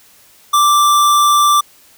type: tone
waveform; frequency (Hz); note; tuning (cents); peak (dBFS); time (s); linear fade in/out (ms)
square; 1174.7; D6; 0; -9; 0.53-1.61; 10
effects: white hiss -47 dBFS RMS until 1.97 s